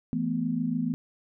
sine chord, E suspended fourth, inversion none, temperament equal with one note detuned, 166.83 / 220 / 246.9 Hz, E3 / A3 / B3, +21 / 0 / 0 cents, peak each -31 / -31 / -28 dBFS, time 0.13-0.94 s, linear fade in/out 0 ms, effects none

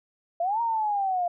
sine linear two-way sweep, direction up then down, 659.3 to 942 to 690 Hz, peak -23 dBFS, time 0.4-1.28 s, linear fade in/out 5 ms, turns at 0.61 s, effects none

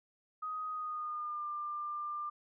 sine tone with pitch glide, 1252 to 1193.4 Hz, D#6 to D6, +10 to +27 cents, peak -36 dBFS, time 0.42-2.3 s, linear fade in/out 10 ms, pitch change -83 cents, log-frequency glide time 0.7-1.47 s, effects none

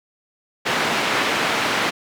white band-pass noise, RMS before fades -21 dBFS, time 0.65-1.91 s, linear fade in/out 20 ms, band 170 to 2400 Hz, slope 12 dB/octave, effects none

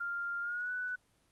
sine tone with pitch glide, 1396.9 to 1488.5 Hz, F6 to F#6, 0 to +10 cents, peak -34 dBFS, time 0-0.96 s, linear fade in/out 10 ms, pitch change +110 cents, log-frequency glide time 0.41-0.72 s, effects pink hiss -71 dBFS RMS until 1.31 s + Opus 24 kbps

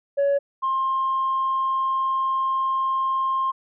sine tone pair in turn, 562 / 1060.9 Hz, C#5 / C6, +24 / +24 cents, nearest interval major seventh, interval 1100 cents, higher second, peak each -15 / -19 dBFS, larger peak first, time 0.17-0.39 / 0.62-3.52 s, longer second, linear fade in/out 20 ms, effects tanh soft clip ceiling -16 dBFS

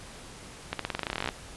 accelerating click train, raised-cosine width 0.3 ms, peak -13 dBFS, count 18, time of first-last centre 0.73-1.289 s, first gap 63 ms, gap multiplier 0.91, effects pink hiss -46 dBFS RMS until 1.56 s + resampled to 24000 Hz

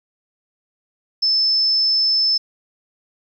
sine tone, 5260 Hz, E8, 5 cents flat, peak -14 dBFS, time 1.22-2.38 s, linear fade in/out 10 ms, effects 9-bit

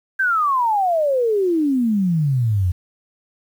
sine exponential sweep, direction down, 1600 to 85.2 Hz, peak -15 dBFS, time 0.19-2.72 s, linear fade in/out 10 ms, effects 8-bit

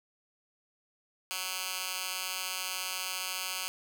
10% pulse tone with high-pass filter, 185.7 Hz, F#3, 7 cents sharp, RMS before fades -36 dBFS, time 1.31-3.68 s, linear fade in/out 0 ms, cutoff 2300 Hz, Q 0.65, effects none

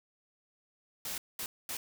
white noise bursts at uneven times, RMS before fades -38 dBFS, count 3, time 1.05-1.18 / 1.39-1.46 / 1.69-1.77 s, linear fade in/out 2 ms, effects none

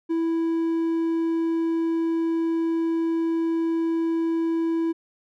triangle tone, 329.6 Hz, E4, in tune, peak -19 dBFS, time 0.09-4.93 s, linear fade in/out 20 ms, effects none

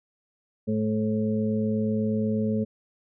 harmonic tone, 108.2 Hz, A2, 29 cents flat, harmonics 1 / 2 / 4 / 5, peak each -31 / -24 / -31 / -34 dBFS, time 0.67-2.65 s, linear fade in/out 20 ms, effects none

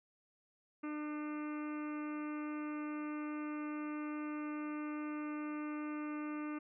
harmonic tone, 300.4 Hz, D4, 39 cents sharp, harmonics 1 / 2 / 3 / 4 / 5 / 6 / 7 / 8 / 9, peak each -39 / -53 / -56 / -49 / -55 / -62 / -56 / -59 / -60 dBFS, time 0.83-6.59 s, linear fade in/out 10 ms, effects none

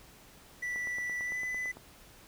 triangle tone with pitch glide, 1966 to 2002 Hz, B6 to B6, -8 to +23 cents, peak -31 dBFS, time 0.62-1.72 s, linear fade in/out 10 ms, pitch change +31 cents, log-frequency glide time 1.22-1.39 s
click train, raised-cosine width 1 ms, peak -33 dBFS, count 10, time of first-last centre 0.76-1.77 s, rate 8.91 Hz
effects pink hiss -56 dBFS RMS until 2.27 s

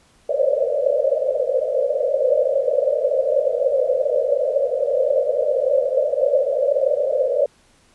pink band-pass noise, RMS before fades -19 dBFS, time 0.29-7.46 s, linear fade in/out 5 ms, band 500 to 600 Hz, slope 96 dB/octave, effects pink hiss -56 dBFS RMS until 7.94 s + resampled to 24000 Hz

